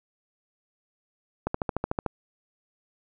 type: click train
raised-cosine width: 1 ms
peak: -12 dBFS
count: 9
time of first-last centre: 1.47-2.063 s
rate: 13.5 Hz
effects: none